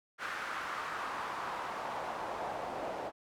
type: noise with band-pass filter sweep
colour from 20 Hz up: pink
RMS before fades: -39 dBFS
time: 0.18-3.12 s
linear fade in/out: 50 ms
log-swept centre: 1500 to 640 Hz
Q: 2.1
effects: none